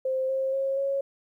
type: tone with pitch steps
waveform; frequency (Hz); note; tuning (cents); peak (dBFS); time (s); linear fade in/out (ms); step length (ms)
sine; 523.3 / 532.1 / 541.1 / 550.3; C5 / C5 / C#5 / C#5; 0 / +29 / -42 / -13; -24; 0.05-1.01; 5; 240
effects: 11-bit